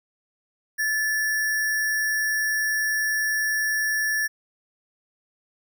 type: tone with sample-and-hold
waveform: sine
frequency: 1740 Hz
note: A6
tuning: 20 cents flat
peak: -21 dBFS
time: 0.78-4.28 s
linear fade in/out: 20 ms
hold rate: 7350 Hz
effects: none